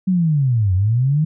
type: linear two-way sweep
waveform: sine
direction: down then up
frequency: 191.8 to 89 to 159.4 Hz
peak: -13 dBFS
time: 0.07-1.25 s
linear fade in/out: 10 ms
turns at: 0.74 s
effects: none